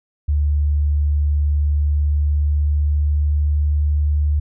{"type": "tone with pitch glide", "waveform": "sine", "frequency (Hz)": [73.42, 74.06], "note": ["D2", "D2"], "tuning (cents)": [0, 15], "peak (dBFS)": -14, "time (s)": [0.28, 4.4], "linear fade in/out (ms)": 10, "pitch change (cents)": 15, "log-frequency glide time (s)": [1.55, 3.8], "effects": []}